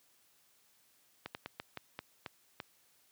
slowing click train, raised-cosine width 0.3 ms, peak -24 dBFS, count 8, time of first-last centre 1.26-2.602 s, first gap 89 ms, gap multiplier 1.25, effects white hiss -69 dBFS RMS until 3.11 s + high-pass 80 Hz 12 dB/octave

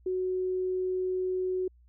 sine tone, 370 Hz, F#4, in tune, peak -27 dBFS, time 0.06-1.68 s, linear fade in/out 5 ms, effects added 60 Hz sine -56 dBFS peak until 1.88 s

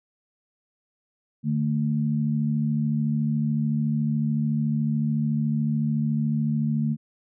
sine tone pair together, 149.2 / 223 Hz, D3 / A3, +28 / +23 cents, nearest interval perfect fifth, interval 695 cents, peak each -24 dBFS, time 1.43-6.97 s, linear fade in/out 50 ms, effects none

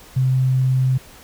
sine tone, 130 Hz, C3, 11 cents flat, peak -14 dBFS, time 0.16-0.98 s, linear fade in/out 10 ms, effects pink hiss -44 dBFS RMS until 1.23 s

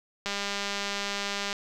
click train, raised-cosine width 0.2 ms, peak -14 dBFS, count 256, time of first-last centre 0.26-1.529 s, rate 201 Hz, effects none

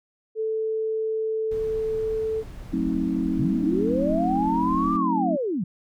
sine tone, 440 Hz, A4, in tune, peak -23 dBFS, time 0.35-2.44 s, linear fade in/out 50 ms
brown noise, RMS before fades -38 dBFS, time 1.51-4.97 s, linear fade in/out 5 ms
sine chord, F# diminished seventh, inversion none, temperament just, 185 / 222 / 266.4 / 319.7 Hz, F#3 / A3 / C4 / Eb4, 0 / +16 / +31 / +47 cents, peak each -28 / -29 / -26 / -27 dBFS, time 2.72-5.37 s, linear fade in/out 20 ms
sine linear two-way sweep, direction up then down, 116.54 to 1200 to 156.5 Hz, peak -23 dBFS, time 3.39-5.64 s, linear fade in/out 5 ms, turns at 4.95 s
effects none

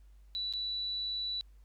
sine tone with dropouts, 3951 Hz, B7, in tune, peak -33 dBFS, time 0.35-1.41 s, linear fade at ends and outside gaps 0 ms, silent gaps 0.526-0.536 s, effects added 50 Hz sine -54 dBFS peak until 1.64 s + pink hiss -75 dBFS RMS until 1.64 s

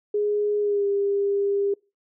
sine tone with pitch glide, 415.3 to 400.9 Hz, G#4 to G4, 0 to +39 cents, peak -20 dBFS, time 0.14-1.74 s, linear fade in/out 5 ms, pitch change -61 cents, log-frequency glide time 0.6-0.86 s, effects noise-tail reverb RT60 0.3 s tail -26 dB re dry

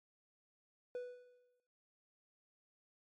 triangle tone with exponential decay, 493.9 Hz, B4, in tune, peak -36 dBFS, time 0.95-1.6 s, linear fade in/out 1 ms, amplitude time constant 140 ms, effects noise-tail reverb RT60 1.0 s tail -18 dB re dry + MP3 48 kbps

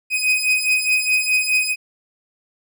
40% pulse beating tone pair, 2505 / 2509.8 Hz, D#7 / D#7, +11 / +14 cents, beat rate 4.8 Hz, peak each -19 / -17 dBFS, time 0.1-1.76 s, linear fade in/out 50 ms, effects none

